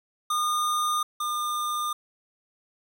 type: tone pair in turn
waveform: square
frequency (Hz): 1219 / 1207.1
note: D#6 / D6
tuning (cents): -36 / +47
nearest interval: unison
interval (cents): 17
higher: first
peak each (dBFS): -24 / -27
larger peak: first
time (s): 0.3-1.03 / 1.2-1.93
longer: neither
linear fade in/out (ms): 5
effects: none